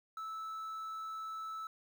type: tone with quantisation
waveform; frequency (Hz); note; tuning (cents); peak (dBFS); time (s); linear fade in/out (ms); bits
triangle; 1311; E6; -10; -38; 0.17-1.67; 2; 11
effects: none